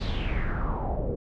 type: noise with low-pass filter sweep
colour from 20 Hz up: brown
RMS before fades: -28 dBFS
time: 0-1.16 s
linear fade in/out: 20 ms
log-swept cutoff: 4400 to 450 Hz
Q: 4.6
effects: none